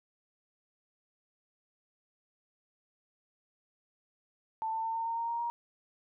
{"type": "tone with pitch steps", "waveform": "sine", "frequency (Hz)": [887, 894.7, 902.5, 910.4, 918.3, 926.3, 934.3, 942.5], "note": ["A5", "A5", "A5", "A#5", "A#5", "A#5", "A#5", "A#5"], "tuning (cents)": [14, 29, 44, -41, -26, -11, 4, 19], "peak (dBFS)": -31, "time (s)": [4.62, 5.5], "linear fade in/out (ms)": 0, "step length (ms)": 110, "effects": []}